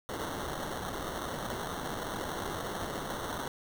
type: noise with sample-and-hold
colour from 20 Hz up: violet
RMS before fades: -37 dBFS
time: 0.09-3.48 s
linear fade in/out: 0 ms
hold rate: 2450 Hz
effects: none